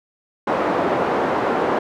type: band-pass noise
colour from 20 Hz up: pink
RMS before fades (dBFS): -20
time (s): 0.47-1.79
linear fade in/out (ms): 5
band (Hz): 360 to 1000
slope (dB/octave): 12
effects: none